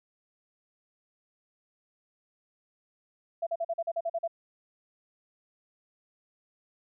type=tone bursts; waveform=sine; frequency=670 Hz; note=E5; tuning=28 cents sharp; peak=-27 dBFS; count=10; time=3.42-4.278 s; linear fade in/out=10 ms; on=48 ms; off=42 ms; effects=none